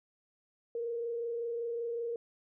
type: tone with frequency modulation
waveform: sine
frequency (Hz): 468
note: A#4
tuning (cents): +7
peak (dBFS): -33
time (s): 0.75-2.16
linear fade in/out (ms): 2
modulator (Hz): 25.3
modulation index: 0.37
effects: none